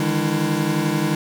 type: tone cluster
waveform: square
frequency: 149.6 / 161.1 / 204.1 / 300.8 / 332.1 Hz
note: D3 / E3 / G#3 / D4 / E4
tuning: +32 / -39 / -30 / +42 / +13 cents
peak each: -26 dBFS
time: 0-1.15 s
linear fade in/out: 2 ms
effects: none